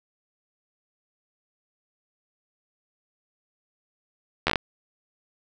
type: slowing click train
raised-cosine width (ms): 0.3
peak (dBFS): -5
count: 6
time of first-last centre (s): 4.47-4.558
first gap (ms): 12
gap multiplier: 1.19
effects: none

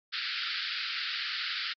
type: band-pass noise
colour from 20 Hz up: white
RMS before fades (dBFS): -34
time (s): 0.12-1.74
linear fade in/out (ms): 20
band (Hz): 1300 to 4900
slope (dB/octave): 96
effects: MP3 64 kbps

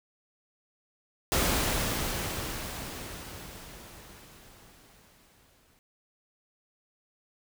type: noise with exponential decay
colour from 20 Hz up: pink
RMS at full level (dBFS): -25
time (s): 1.32-5.79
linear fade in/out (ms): 0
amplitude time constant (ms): 970
effects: none

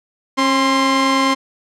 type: tone pair together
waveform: sawtooth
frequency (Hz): 270 / 1050.5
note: C#4 / C6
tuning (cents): -45 / +7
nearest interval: 2 octaves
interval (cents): 2352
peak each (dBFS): -12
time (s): 0.37-1.35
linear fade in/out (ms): 20
effects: low-pass 6000 Hz 12 dB/octave

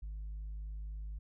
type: tone with tanh clipping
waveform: sine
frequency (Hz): 51.91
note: G#1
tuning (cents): 0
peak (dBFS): -40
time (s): 0.02-1.19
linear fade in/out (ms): 10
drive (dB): 1
effects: none

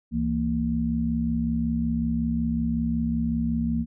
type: tone cluster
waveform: sine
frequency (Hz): 68.9 / 165.2 / 230.6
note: C#2 / E3 / A#3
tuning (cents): -10 / +4 / -19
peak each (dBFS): -30 / -29 / -24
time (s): 0.11-3.86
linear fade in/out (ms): 50
effects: none

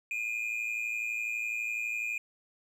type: tone pair together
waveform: triangle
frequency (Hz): 2423 / 2535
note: D#7 / D#7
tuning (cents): -47 / +32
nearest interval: minor second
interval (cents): 79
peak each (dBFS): -31 / -35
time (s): 0.11-2.18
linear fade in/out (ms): 2
effects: none

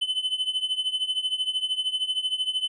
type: tone with tremolo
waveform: triangle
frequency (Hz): 3031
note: F#7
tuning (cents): +41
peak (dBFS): -19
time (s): 0.01-2.68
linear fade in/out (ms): 10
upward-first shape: triangle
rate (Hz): 13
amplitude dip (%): 90
effects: resampled to 22050 Hz

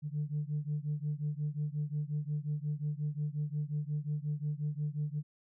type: beating tone pair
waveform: sine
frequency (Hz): 146.6 / 152.2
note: D3 / D#3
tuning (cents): -3 / -38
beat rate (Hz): 5.6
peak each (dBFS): -34 / -35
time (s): 0.02-5.23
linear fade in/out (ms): 50
effects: tanh soft clip ceiling -27 dBFS

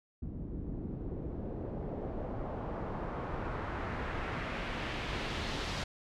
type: noise with low-pass filter sweep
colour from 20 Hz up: pink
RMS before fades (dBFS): -38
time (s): 0.22-5.84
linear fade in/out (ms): 5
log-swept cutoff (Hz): 220 to 4600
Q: 1.2
effects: none

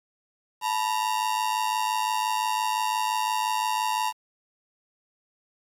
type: ring-modulated tone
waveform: 45% pulse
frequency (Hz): 928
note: A#5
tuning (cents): -8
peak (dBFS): -21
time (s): 0.61-4.13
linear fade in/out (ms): 50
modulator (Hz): 52.9
effects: resampled to 32000 Hz + 9-bit

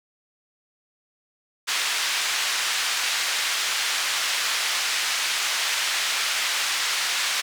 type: band-pass noise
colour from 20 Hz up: pink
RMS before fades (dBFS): -25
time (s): 1.67-7.42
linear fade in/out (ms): 20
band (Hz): 1700 to 6800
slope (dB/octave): 12
effects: none

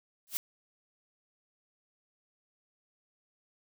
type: noise with exponential growth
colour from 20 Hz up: blue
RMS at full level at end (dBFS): -27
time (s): 0.27-0.37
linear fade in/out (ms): 0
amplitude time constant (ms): 20
effects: none

